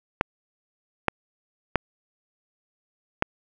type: clicks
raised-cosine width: 0.5 ms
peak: -4 dBFS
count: 4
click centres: 0.211 / 1.083 / 1.757 / 3.224 s
effects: none